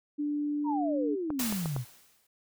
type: tone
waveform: sine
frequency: 293.7 Hz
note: D4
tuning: in tune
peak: -28 dBFS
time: 0.18-1.16 s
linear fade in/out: 20 ms
type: exponential sweep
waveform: sine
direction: down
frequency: 987.8 to 115.5 Hz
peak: -30 dBFS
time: 0.64-1.85 s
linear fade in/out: 50 ms
type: clicks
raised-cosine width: 1 ms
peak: -22 dBFS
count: 4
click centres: 1.304 / 1.525 / 1.658 / 1.764 s
type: noise with exponential decay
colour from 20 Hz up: white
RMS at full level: -31 dBFS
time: 1.39-2.27 s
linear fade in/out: 5 ms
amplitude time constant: 190 ms
effects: none